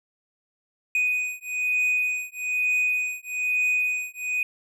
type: beating tone pair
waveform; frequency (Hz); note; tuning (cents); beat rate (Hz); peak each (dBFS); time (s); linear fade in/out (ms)
triangle; 2489 / 2490.1; D#7 / D#7; 0 / +1; 1.1; -24; 0.95-4.43; 2
effects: none